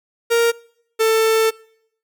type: tone pair in turn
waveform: 45% pulse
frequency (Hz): 466.2 / 444.5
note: A#4 / A4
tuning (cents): 0 / +18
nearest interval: minor second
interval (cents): 82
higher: first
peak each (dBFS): -13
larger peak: neither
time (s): 0.3-0.52 / 0.99-1.51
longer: second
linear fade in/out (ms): 20
effects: noise-tail reverb RT60 0.7 s tail -24 dB re dry